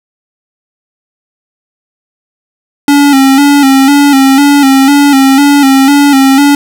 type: tone with vibrato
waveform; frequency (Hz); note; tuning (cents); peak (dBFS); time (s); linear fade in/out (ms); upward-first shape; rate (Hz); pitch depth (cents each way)
square; 277.2; C#4; 0; -3; 2.88-6.55; 2; square; 2; 52
effects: 7-bit